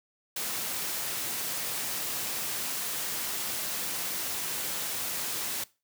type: noise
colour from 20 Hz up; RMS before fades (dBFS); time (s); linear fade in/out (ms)
white; -33; 0.36-5.64; 5
effects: noise-tail reverb RT60 0.3 s tail -21 dB re dry + high-pass 100 Hz 12 dB/octave